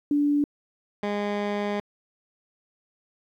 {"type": "tone pair in turn", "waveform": ["sine", "15% pulse"], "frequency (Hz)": [290.4, 205.3], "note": ["D4", "G#3"], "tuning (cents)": [-19, -20], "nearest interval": "tritone", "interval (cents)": 601, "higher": "first", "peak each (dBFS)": -19, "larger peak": "neither", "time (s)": [[0.11, 0.44], [1.03, 1.8]], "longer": "second", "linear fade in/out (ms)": 2, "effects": ["low-pass 3000 Hz 12 dB/octave", "10-bit"]}